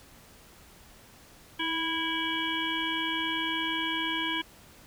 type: harmonic tone with a mistuned harmonic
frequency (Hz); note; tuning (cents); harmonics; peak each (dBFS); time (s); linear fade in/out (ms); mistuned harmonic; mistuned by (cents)
328.1; E4; -8; 1 / 3 / 5 / 7 / 9 / 10; -35 / -35 / -35 / -35 / -35 / -35; 1.59-4.42; 10; 1; -34
effects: pink hiss -54 dBFS RMS until 4.86 s